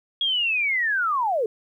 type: linear sweep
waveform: sine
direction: down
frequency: 3322 to 409.2 Hz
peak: -20 dBFS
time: 0.21-1.46 s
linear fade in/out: 2 ms
effects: 10-bit